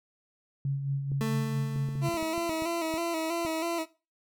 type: tone with tremolo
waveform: sine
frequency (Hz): 138.59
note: C#3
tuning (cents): 0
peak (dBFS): -25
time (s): 0.65-2.09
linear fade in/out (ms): 2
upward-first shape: sine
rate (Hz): 4.5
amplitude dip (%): 50
type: clicks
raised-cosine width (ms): 3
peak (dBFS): -29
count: 11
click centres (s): 1.118 / 1.761 / 1.888 / 1.955 / 2.142 / 2.227 / 2.379 / 2.494 / 2.622 / 2.94 / 3.45
type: tone with exponential decay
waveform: 30% pulse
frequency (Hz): 221.5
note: A3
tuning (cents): +12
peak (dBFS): -25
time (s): 1.21-3.1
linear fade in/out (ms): 0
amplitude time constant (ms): 410
type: tone with vibrato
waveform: 20% pulse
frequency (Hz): 329.6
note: E4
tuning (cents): 0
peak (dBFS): -24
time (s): 2.01-3.86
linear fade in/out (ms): 50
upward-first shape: square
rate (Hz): 3.1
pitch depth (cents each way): 46
effects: noise-tail reverb RT60 0.3 s tail -18 dB re dry